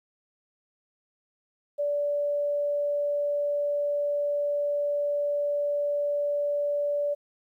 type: tone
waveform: sine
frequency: 580 Hz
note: D5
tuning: 22 cents flat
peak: -24 dBFS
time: 1.78-7.15 s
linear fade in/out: 20 ms
effects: 11-bit